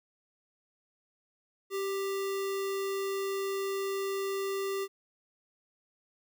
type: tone with sample-and-hold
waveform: sine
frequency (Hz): 390.6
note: G4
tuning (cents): -6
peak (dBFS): -30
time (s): 1.7-4.88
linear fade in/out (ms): 50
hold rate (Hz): 1575
effects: none